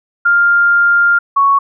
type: tone pair in turn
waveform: sine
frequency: 1400 / 1111.2 Hz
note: F6 / C#6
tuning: +4 / +4 cents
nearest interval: major third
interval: 400 cents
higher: first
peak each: -7 dBFS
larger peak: neither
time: 0.25-1.19 / 1.36-1.59 s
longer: first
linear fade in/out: 10 ms
effects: none